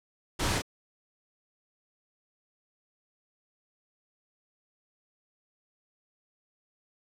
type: noise with echo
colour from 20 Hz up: pink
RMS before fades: -30 dBFS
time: 0.39-0.59 s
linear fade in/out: 10 ms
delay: 31 ms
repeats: 1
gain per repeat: -2 dB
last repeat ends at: 0.621 s
effects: low-pass 9000 Hz 12 dB/octave

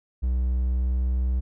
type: tone with pitch glide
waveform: triangle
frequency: 62.5 to 62.97 Hz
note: B1 to B1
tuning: +21 to +34 cents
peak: -19 dBFS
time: 0.22-1.41 s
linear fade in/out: 20 ms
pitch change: +13 cents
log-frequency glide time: 0.63-0.89 s
effects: none

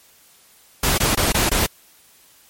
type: noise bursts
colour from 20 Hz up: pink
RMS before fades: -18 dBFS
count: 5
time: 0.83-1.664 s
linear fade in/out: 5 ms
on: 150 ms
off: 21 ms
effects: white hiss -52 dBFS RMS until 2.49 s + MP3 64 kbps

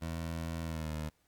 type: tone with pitch glide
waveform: 20% pulse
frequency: 82.41 to 77.34 Hz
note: E2 to D#2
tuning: 0 to -10 cents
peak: -31 dBFS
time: 0.01-1.1 s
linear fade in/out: 20 ms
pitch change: -110 cents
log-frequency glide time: 0.63-0.91 s
effects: pink hiss -73 dBFS RMS until 1.27 s + Opus 48 kbps

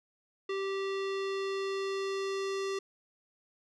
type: tone with low-pass filter sweep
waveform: square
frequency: 390 Hz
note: G4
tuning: 9 cents flat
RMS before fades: -34 dBFS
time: 0.49-2.79 s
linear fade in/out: 5 ms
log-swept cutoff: 3500 to 5900 Hz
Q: 1.3
effects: none

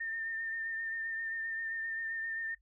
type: tone with vibrato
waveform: sine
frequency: 1810 Hz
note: A6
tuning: 48 cents sharp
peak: -35 dBFS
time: 0-2.55 s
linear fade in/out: 10 ms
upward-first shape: sine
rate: 7.6 Hz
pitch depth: 23 cents each way
effects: noise-tail reverb RT60 0.1 s tail -19 dB re dry + added 50 Hz sine -67 dBFS peak until 2.61 s

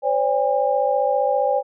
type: tone cluster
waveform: sine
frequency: 517 / 572 / 808 Hz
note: C5 / D5 / G#5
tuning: -21 / -46 / -48 cents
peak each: -21 dBFS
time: 0.02-1.63 s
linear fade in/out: 50 ms
effects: none

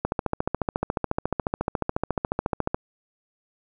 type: click train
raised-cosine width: 1 ms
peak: -9 dBFS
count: 39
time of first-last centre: 0.05-2.745 s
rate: 14.1 Hz
effects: none

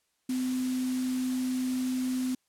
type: tone in noise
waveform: sine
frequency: 255.5 Hz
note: C4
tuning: 41 cents flat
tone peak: -27 dBFS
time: 0.29-2.35 s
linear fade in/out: 5 ms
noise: white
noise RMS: -42 dBFS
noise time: 0.29-2.35 s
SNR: +12 dB
effects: white hiss -75 dBFS RMS until 2.48 s + low-pass 11000 Hz 12 dB/octave

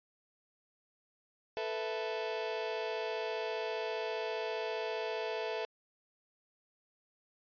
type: chord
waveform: sawtooth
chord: A suspended second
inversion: none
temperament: just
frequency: 440 / 495 / 660 Hz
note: A4 / B4 / E5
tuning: 0 / +4 / +2 cents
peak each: -33 / -37 / -35 dBFS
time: 1.57-5.65 s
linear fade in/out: 0 ms
effects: resampled to 11025 Hz

